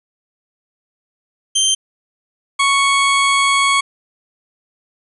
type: tone pair in turn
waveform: 20% pulse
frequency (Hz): 3136 / 1108.7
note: G7 / C#6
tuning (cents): 0 / 0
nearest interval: octave + tritone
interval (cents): 1800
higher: first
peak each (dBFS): -7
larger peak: neither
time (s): 1.55-1.75 / 2.59-3.81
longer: second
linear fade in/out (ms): 10
effects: resampled to 24000 Hz + 8-bit